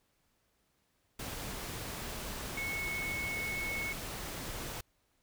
sine tone in noise, 2200 Hz, C#7, 14 cents flat, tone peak -35 dBFS, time 2.57-3.93 s, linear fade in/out 5 ms, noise pink, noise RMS -41 dBFS, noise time 1.19-4.81 s, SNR +3 dB, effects pink hiss -75 dBFS RMS until 5.22 s

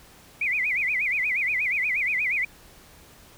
sine tone with vibrato, 2231 Hz, C#7, 11 cents sharp, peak -22 dBFS, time 0.41-2.45 s, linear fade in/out 5 ms, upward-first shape sine, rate 8.4 Hz, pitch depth 210 cents each way, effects pink hiss -51 dBFS RMS until 3.37 s

